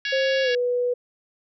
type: harmonic tone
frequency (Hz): 559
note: C#5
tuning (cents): +14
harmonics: 3 / 4 / 5 / 6 / 7 / 8 / 9 / 10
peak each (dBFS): -27 / -34 / -31 / -34 / -37 / -37 / -39 / -42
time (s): 0.05-0.55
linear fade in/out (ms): 2
type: tone with pitch glide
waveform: sine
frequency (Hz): 532 to 490.7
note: C5 to B4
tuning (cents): +29 to -11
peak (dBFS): -20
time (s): 0.12-0.94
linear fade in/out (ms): 10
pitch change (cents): -140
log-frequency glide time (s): 0.43-0.51
effects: none